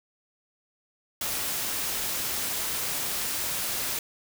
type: noise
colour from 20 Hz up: white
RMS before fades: -30 dBFS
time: 1.21-3.99 s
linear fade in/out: 2 ms
effects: none